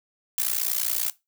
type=noise with amplitude modulation; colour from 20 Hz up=blue; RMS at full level=-22 dBFS; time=0.38-1.1 s; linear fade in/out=2 ms; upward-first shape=sine; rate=60.1 Hz; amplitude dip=95%; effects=noise-tail reverb RT60 0.2 s tail -18 dB re dry